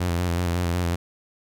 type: tone with vibrato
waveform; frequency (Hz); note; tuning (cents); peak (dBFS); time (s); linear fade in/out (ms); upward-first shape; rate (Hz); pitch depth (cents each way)
sawtooth; 87.31; F2; 0; -18; 0-0.96; 10; square; 5.4; 40
effects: none